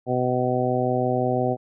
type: harmonic tone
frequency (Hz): 125.8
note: B2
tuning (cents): +32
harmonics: 1 / 2 / 3 / 4 / 5 / 6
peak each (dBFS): -27 / -27 / -27 / -27 / -27 / -27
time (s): 0.06-1.57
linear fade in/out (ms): 50
effects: none